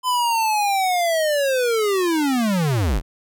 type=linear sweep; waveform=square; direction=down; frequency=1021 to 32.7 Hz; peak=-18 dBFS; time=0.03-3.02 s; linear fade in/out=50 ms; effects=none